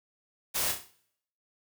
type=noise with echo; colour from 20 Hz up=white; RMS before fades=-30 dBFS; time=0.54-0.73 s; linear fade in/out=20 ms; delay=32 ms; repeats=6; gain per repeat=-6 dB; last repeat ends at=0.922 s; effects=noise-tail reverb RT60 0.7 s tail -20 dB re dry